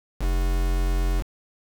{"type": "tone with quantisation", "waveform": "triangle", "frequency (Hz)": 44.39, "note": "F1", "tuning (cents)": 29, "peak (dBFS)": -18, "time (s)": [0.19, 1.24], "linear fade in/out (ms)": 50, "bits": 5, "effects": []}